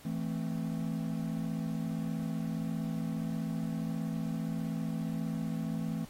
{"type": "chord", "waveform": "triangle", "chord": "A minor", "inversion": "second", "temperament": "equal", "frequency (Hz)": [164.81, 220, 261.6], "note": ["E3", "A3", "C4"], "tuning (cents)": [0, 0, 0], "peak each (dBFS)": [-33, -34, -38], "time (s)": [0.05, 6.05], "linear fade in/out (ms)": 5, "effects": ["pink hiss -55 dBFS RMS until 6.09 s", "AAC 48 kbps"]}